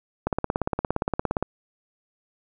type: click train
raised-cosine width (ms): 1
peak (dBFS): -9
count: 21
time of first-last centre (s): 0.27-1.426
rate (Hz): 17.3
effects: none